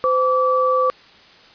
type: tone pair together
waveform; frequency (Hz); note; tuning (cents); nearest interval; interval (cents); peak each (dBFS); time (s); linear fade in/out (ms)
sine; 513.1 / 1155; C5 / D6; -34 / -29; octave + major second; 1405; -17; 0.04-0.9; 0
effects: white hiss -47 dBFS RMS until 1.54 s + resampled to 11025 Hz